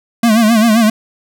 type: tone with vibrato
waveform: square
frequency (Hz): 223.4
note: A3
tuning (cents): +27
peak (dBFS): -8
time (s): 0.23-0.9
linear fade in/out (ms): 5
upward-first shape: sine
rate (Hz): 7.6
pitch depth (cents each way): 100
effects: none